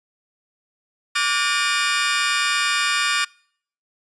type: tone cluster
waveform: 25% pulse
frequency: 1161 / 1435 / 1607 / 1819 / 2451 Hz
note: D6 / F6 / G6 / A#6 / D#7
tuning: -20 / +47 / +43 / -43 / -27 cents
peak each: -20 / -20 / -28 / -21 / -21 dBFS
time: 1.15-3.25 s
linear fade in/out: 10 ms
effects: noise-tail reverb RT60 0.6 s tail -26 dB re dry + resampled to 22050 Hz